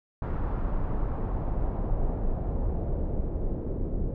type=noise with low-pass filter sweep; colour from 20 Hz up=brown; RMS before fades=-28 dBFS; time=0.22-4.14 s; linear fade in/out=2 ms; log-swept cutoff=1200 to 440 Hz; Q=1.5; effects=none